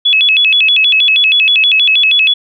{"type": "tone with vibrato", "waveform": "sine", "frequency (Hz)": 2960, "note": "F#7", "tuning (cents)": 0, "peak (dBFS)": -6, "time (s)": [0.05, 2.34], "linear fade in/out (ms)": 10, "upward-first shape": "square", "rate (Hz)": 6.3, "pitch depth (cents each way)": 240, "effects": []}